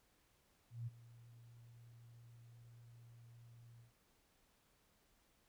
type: tone with ADSR envelope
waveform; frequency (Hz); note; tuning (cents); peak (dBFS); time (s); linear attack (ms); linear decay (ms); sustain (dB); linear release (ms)
sine; 117.6; A#2; +16; -40; 0.7-3.93; 170; 24; -18; 130
effects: pink hiss -75 dBFS RMS until 5.48 s